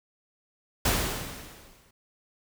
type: noise with exponential decay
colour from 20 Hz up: pink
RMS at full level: -22 dBFS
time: 0.85-1.91 s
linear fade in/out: 5 ms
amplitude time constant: 230 ms
effects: none